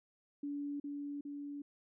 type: tone with echo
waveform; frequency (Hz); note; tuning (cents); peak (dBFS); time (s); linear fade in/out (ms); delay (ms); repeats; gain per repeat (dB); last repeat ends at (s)
sine; 287; D4; -40; -37; 0.43-0.8; 5; 410; 2; -2; 1.62
effects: none